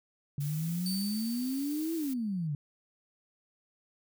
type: exponential two-way sweep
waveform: sine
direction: up then down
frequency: 140 to 335 to 140 Hz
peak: -30 dBFS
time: 0.38-2.55 s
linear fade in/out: 2 ms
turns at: 1.95 s
type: noise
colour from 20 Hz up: blue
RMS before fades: -45 dBFS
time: 0.4-2.14 s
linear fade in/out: 10 ms
type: tone with exponential decay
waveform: sawtooth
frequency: 4565 Hz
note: D8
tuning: 50 cents flat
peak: -31 dBFS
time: 0.86-2.47 s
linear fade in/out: 1 ms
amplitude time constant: 350 ms
effects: none